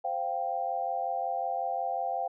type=chord; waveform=sine; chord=C suspended fourth; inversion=none; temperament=equal; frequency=523.3 / 698.5 / 784 Hz; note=C5 / F5 / G5; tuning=0 / 0 / 0 cents; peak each=-37 / -32 / -32 dBFS; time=0.04-2.28 s; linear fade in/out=10 ms; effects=none